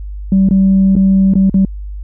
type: tone with dropouts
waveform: sine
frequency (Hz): 192.5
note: G3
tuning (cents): -31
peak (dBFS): -5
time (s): 0.32-1.65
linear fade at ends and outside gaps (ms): 2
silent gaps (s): 0.489-0.509 / 0.954-0.964 / 1.337-1.354 / 1.497-1.542
effects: tanh soft clip ceiling -3 dBFS + added 50 Hz sine -22 dBFS peak until 2.03 s